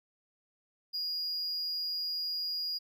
triangle tone, 4866 Hz, D#8, 39 cents flat, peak -31 dBFS, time 0.93-2.79 s, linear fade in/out 20 ms, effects none

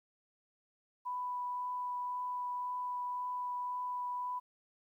sine tone with vibrato, 990 Hz, B5, 4 cents sharp, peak -35 dBFS, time 1.05-4.4 s, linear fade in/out 20 ms, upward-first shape triangle, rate 1.9 Hz, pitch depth 8 cents each way, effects 12-bit

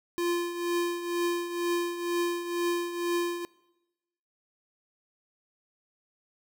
square tone with tremolo, 346.7 Hz, F4, 13 cents flat, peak -25 dBFS, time 0.18-3.45 s, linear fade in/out 0 ms, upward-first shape triangle, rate 2.1 Hz, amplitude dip 70%, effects noise-tail reverb RT60 1.0 s tail -22 dB re dry

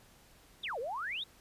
sine exponential two-way sweep, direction down then up, 3937 to 437.5 to 3937 Hz, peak -35 dBFS, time 0.63-1.24 s, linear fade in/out 10 ms, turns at 0.79 s, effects pink hiss -61 dBFS RMS until 1.4 s + resampled to 32000 Hz

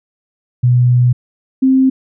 sine tone pair in turn, 123.47 / 263.2 Hz, B2 / C4, 0 / +10 cents, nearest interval octave + minor second, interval 1310 cents, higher second, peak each -7 dBFS, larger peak neither, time 0.63-1.13 / 1.62-1.9 s, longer first, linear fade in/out 10 ms, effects none

